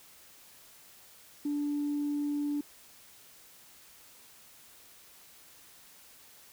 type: tone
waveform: sine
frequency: 291.2 Hz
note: D4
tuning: 15 cents flat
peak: -28 dBFS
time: 1.45-2.61 s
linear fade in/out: 5 ms
effects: tanh soft clip ceiling -25 dBFS + white hiss -56 dBFS RMS until 6.52 s